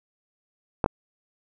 clicks, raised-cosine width 1 ms, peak -7 dBFS, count 2, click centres 0.842 / 0.861 s, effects none

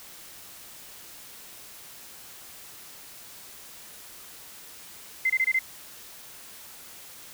sine tone bursts, 2072 Hz, C7, 17 cents flat, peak -20 dBFS, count 5, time 5.25-5.591 s, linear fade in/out 5 ms, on 49 ms, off 24 ms, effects white hiss -46 dBFS RMS until 7.33 s

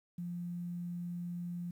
sine tone, 174.61 Hz, F3, in tune, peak -37 dBFS, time 0.18-1.71 s, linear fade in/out 5 ms, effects 11-bit

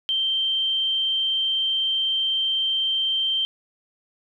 sine tone, 3136 Hz, G7, in tune, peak -20 dBFS, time 0.09-3.45 s, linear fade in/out 0 ms, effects 10-bit

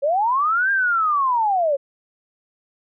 sine linear two-way sweep, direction up then down, 533 to 1617 to 533 Hz, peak -16 dBFS, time 0.02-1.77 s, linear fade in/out 20 ms, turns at 0.71 s, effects none

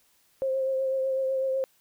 sine tone with vibrato, 530 Hz, C5, 22 cents sharp, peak -24 dBFS, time 0.42-1.64 s, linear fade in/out 0 ms, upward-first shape triangle, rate 8 Hz, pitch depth 25 cents each way, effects white hiss -65 dBFS RMS until 1.8 s

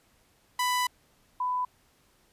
sawtooth / sine tone pair in turn, 994 / 998.3 Hz, B5 / B5, +11 / +18 cents, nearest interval unison, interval 7 cents, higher second, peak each -21 / -26 dBFS, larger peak first, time 0.59-0.87 / 1.4-1.65 s, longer first, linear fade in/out 5 ms, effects pink hiss -65 dBFS RMS until 2.32 s + resampled to 32000 Hz

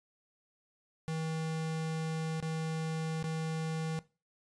square tone with dropouts, 160 Hz, D#3, 49 cents sharp, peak -34 dBFS, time 1.08-3.99 s, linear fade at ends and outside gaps 0 ms, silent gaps 2.402-2.426 / 3.227-3.241 s, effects noise-tail reverb RT60 0.3 s tail -18 dB re dry + resampled to 22050 Hz

